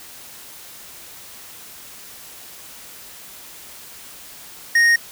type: tone with tanh clipping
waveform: sine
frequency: 1861 Hz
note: A#6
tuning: 3 cents flat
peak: -13 dBFS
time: 4.75-4.96 s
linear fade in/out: 5 ms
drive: 10 dB
effects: white hiss -40 dBFS RMS until 5.11 s